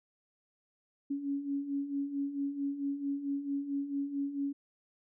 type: beating tone pair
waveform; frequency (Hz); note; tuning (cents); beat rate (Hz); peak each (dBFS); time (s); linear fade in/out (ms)
sine; 277.2 / 281.7; C#4 / C#4; 0 / +28; 4.5; -39 / -33; 1.1-4.53; 10
effects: none